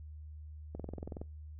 click train, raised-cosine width 2 ms, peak -28 dBFS, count 11, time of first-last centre 0.75-1.215 s, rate 21.5 Hz, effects noise-tail reverb RT60 0.3 s tail -25 dB re dry + added 76 Hz sine -45 dBFS peak until 1.59 s

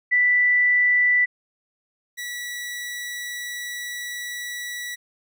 sine / sawtooth tone pair in turn, 1975.5 / 1944.9 Hz, B6 / B6, 0 / -27 cents, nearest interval unison, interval 27 cents, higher first, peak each -15 / -26 dBFS, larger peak first, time 0.11-1.26 / 2.17-4.96 s, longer second, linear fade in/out 20 ms, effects none

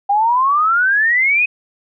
sine exponential sweep, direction up, 790 to 2550 Hz, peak -11 dBFS, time 0.09-1.46 s, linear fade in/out 10 ms, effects none

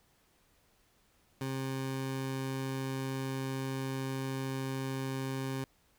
20% pulse tone, 133.4 Hz, C3, 34 cents sharp, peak -29 dBFS, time 1.41-5.64 s, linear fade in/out 2 ms, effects pink hiss -69 dBFS RMS until 5.98 s

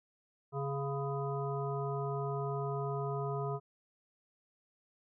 harmonic tone with a mistuned harmonic, 138.59 Hz, C#3, in tune, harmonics 1 / 3 / 5 / 7 / 9, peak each -36 / -38 / -42 / -44 / -44 dBFS, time 0.52-3.6 s, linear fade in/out 50 ms, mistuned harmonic 7, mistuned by +49 cents, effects none

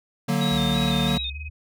square chord, D augmented, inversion none, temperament equal, 146.83 / 185 / 233.1 Hz, D3 / F#3 / A#3, 0 / 0 / 0 cents, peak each -26 dBFS, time 0.28-1.18 s, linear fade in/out 10 ms
sine tone with vibrato, 3735 Hz, A#7, 3 cents sharp, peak -27 dBFS, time 0.41-1.3 s, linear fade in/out 5 ms, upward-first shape square, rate 3 Hz, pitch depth 42 cents each way
sine tone with pitch glide, 68 to 74.58 Hz, C#2 to D2, -33 to +27 cents, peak -32 dBFS, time 0.51-1.5 s, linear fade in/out 10 ms, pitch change +160 cents, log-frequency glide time 1.31-1.38 s
sine tone with tremolo, 2523 Hz, D#7, 23 cents sharp, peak -34 dBFS, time 0.77-1.49 s, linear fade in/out 10 ms, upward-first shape sine, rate 19 Hz, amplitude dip 85%
effects none

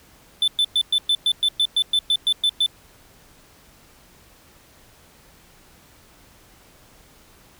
triangle tone bursts, 3520 Hz, A7, in tune, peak -14 dBFS, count 14, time 0.42-2.662 s, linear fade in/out 2 ms, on 58 ms, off 110 ms, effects pink hiss -52 dBFS RMS until 7.59 s

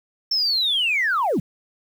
sine linear sweep, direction down, 5420 to 129.9 Hz, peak -17 dBFS, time 0.31-1.4 s, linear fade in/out 5 ms, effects tanh soft clip ceiling -14 dBFS + 8-bit

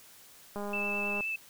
click train, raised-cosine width 1 ms, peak -25 dBFS, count 133, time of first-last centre 0.56-1.207 s, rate 204 Hz
sine tone with vibrato, 2637 Hz, E7, in tune, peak -31 dBFS, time 0.73-1.36 s, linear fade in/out 5 ms, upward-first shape sine, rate 9.5 Hz, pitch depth 10 cents each way
effects white hiss -55 dBFS RMS until 1.49 s

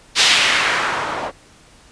blue noise with low-pass filter sweep, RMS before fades -17 dBFS, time 0.15-1.32 s, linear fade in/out 50 ms, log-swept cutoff 4000 to 730 Hz, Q 1.3, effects pink hiss -48 dBFS RMS until 1.91 s + resampled to 22050 Hz

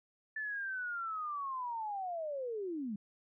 sine linear sweep, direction down, 1760 to 193.6 Hz, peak -36 dBFS, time 0.36-2.96 s, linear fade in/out 5 ms, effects none

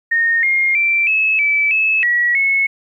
sine tone with pitch steps, 1844 / 2130 / 2347 / 2591 / 2309 / 2598 / 1925 / 2192 Hz, A#6 / C7 / D7 / E7 / D7 / E7 / B6 / C#7, -19 / +30 / -2 / -30 / -30 / -26 / -45 / -20 cents, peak -12 dBFS, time 0.11-2.67 s, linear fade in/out 10 ms, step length 320 ms, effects 9-bit

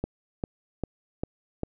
click train, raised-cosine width 2 ms, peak -15 dBFS, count 5, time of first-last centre 0.04-1.634 s, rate 2.51 Hz, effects none

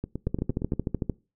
two click trains, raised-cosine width 3 ms, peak -13 / -18 dBFS, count 12 / 7, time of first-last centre 0.27-1.097 / 0.04-0.735 s, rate 13.3 / 8.63 Hz, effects noise-tail reverb RT60 0.3 s tail -22 dB re dry

